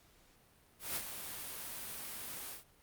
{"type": "noise with ADSR envelope", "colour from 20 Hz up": "white", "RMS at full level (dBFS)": -36, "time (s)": [0.79, 2.64], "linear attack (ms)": 170, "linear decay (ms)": 53, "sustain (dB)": -8, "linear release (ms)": 130, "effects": ["pink hiss -66 dBFS RMS until 2.82 s", "Opus 48 kbps"]}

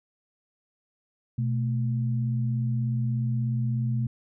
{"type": "tone pair together", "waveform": "sine", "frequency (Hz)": [123.7, 220.4], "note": ["B2", "A3"], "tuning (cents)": [3, 3], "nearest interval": "minor seventh", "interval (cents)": 1000, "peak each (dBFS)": [-24, -32], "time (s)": [1.38, 4.07], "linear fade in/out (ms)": 5, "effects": []}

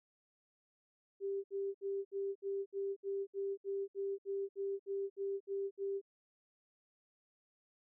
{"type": "tone bursts", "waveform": "sine", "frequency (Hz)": 394.3, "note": "G4", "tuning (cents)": 10, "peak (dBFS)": -35, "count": 16, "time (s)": [1.2, 6.015], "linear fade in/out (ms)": 50, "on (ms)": 240, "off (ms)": 65, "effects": []}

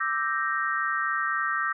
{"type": "chord", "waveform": "sine", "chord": "E half-diminished seventh", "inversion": "third", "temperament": "equal", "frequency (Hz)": [1174.7, 1318.5, 1568, 1864.7], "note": ["D6", "E6", "G6", "Bb6"], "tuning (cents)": [0, 0, 0, 0], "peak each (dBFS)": -30, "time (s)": [0, 1.73], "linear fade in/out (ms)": 10, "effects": []}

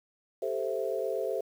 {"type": "chord", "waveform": "sine", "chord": "A minor seventh", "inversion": "third", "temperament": "equal", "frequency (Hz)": [392, 440, 523.3, 659.3], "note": ["G4", "A4", "C5", "E5"], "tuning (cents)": [0, 0, 0, 0], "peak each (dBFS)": [-35, -34, -33, -36], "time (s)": [0.42, 1.41], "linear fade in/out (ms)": 5, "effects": ["9-bit"]}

